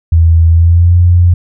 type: tone with pitch glide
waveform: sine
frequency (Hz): 82.41 to 87.82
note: E2 to F2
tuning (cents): 0 to +10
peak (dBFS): -3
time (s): 0.12-1.34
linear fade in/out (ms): 5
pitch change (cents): +110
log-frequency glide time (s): 0.49-0.96
effects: none